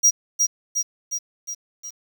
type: tone with echo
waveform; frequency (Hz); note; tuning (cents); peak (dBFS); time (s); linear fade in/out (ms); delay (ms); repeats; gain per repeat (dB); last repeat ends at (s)
square; 5730; F8; +44; -12; 0.03-0.11; 20; 360; 5; -4; 1.91
effects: 8-bit